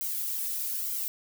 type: noise with flanger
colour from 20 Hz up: violet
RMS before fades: -32 dBFS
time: 0.01-1.08 s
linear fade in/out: 0 ms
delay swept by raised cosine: 1.1 to 2.9 ms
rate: 1.1 Hz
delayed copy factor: -0.8
effects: none